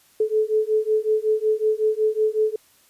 sine beating tone pair, 430 / 435.4 Hz, A4 / A4, -40 / -18 cents, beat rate 5.4 Hz, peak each -21 dBFS, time 0.2-2.56 s, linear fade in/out 5 ms, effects white hiss -57 dBFS RMS until 2.89 s + resampled to 32000 Hz

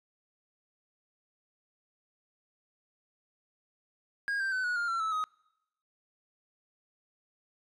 triangle tone with pitch steps, 1631 / 1571.8 / 1514.8 / 1459.8 / 1406.8 / 1355.7 / 1306.5 / 1259.1 Hz, G#6 / G6 / F#6 / F#6 / F6 / E6 / E6 / D#6, -32 / +4 / +40 / -24 / +12 / +48 / -16 / +20 cents, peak -27 dBFS, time 4.28-5.24 s, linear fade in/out 0 ms, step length 120 ms, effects noise-tail reverb RT60 0.9 s tail -26 dB re dry + resampled to 24000 Hz

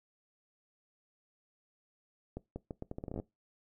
accelerating click train, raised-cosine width 2 ms, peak -26 dBFS, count 14, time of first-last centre 2.37-3.199 s, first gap 190 ms, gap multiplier 0.78, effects noise-tail reverb RT60 0.2 s tail -21 dB re dry

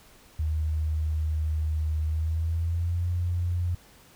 sine tone with pitch glide, 77.78 to 87.81 Hz, D#2 to F2, 0 to +10 cents, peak -24 dBFS, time 0.39-3.75 s, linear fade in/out 5 ms, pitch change +210 cents, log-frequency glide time 2.06-3.06 s, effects pink hiss -55 dBFS RMS until 4.15 s

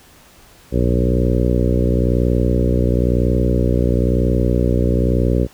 harmonic tone with a mistuned harmonic, 61 Hz, B1, 21 cents flat, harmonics 1 / 2 / 3 / 4 / 5 / 6 / 7 / 8 / 9, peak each -17 / -20 / -22 / -23 / -24 / -25 / -25 / -26 / -27 dBFS, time 0.71-5.48 s, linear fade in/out 50 ms, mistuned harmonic 1, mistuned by +36 cents, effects pink hiss -47 dBFS RMS until 5.53 s

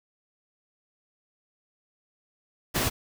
pink noise, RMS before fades -26 dBFS, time 2.74-2.9 s, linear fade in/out 20 ms, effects none

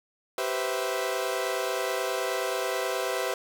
sawtooth chord, C major seventh, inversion second, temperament equal with one note detuned, 386.6 / 493.9 / 523.3 / 659.3 Hz, G4 / B4 / C5 / E5, -24 / 0 / 0 / 0 cents, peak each -29 dBFS, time 0.38-3.34 s, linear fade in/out 2 ms, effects none

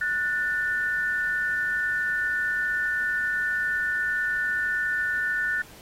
sine tone pair together, 1471 / 1783 Hz, F#6 / A6, -11 / +22 cents, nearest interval minor third, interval 333 cents, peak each -26 dBFS, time 0.01-5.62 s, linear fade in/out 5 ms, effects pink hiss -49 dBFS RMS until 5.81 s + AAC 48 kbps

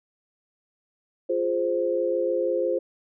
sine chord, F minor, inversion none, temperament equal, 349.2 / 415.3 / 523.3 Hz, F4 / Ab4 / C5, 0 / 0 / 0 cents, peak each -27 / -29 / -24 dBFS, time 1.29-2.79 s, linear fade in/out 10 ms, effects none

